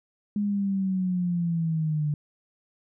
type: linear sweep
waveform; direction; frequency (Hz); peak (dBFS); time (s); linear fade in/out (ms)
sine; down; 207.7 to 146.83; -23; 0.36-2.14; 2
effects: none